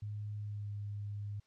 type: tone with pitch glide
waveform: sine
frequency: 104.5 to 102.65 Hz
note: G#2 to G#2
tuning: +11 to -20 cents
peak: -38 dBFS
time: 0.02-1.4 s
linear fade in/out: 5 ms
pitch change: -31 cents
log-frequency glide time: 0.36-0.71 s
effects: white hiss -74 dBFS RMS until 1.46 s + low-pass 5000 Hz 12 dB/octave